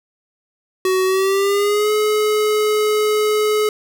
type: tone with pitch glide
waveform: square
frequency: 374.5 to 425.2 Hz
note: F#4 to G#4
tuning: +21 to +41 cents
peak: -15 dBFS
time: 0.85-3.69 s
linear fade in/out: 2 ms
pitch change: +220 cents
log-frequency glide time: 1.05-1.91 s
effects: none